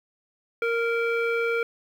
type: tone with low-pass filter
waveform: square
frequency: 464.5 Hz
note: A#4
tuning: 6 cents flat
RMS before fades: -25 dBFS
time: 0.62-1.63 s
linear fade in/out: 2 ms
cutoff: 2000 Hz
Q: 8.5
effects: 9-bit